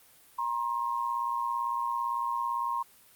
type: tone pair together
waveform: sine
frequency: 948.2 / 1066 Hz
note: A#5 / C6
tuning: +29 / +32 cents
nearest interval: major second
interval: 203 cents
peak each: -31 / -31 dBFS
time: 0.38-2.83 s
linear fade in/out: 10 ms
effects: white hiss -58 dBFS RMS until 3.15 s + Opus 32 kbps